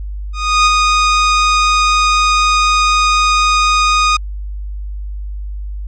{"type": "tone with ADSR envelope", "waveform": "sawtooth", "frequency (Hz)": 1238, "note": "D#6", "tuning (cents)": -9, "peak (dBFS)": -3, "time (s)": [0.33, 4.17], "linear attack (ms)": 330, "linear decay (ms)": 27, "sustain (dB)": -3, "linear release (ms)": 8, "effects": ["added 50 Hz sine -21 dBFS peak until 5.87 s", "resampled to 16000 Hz"]}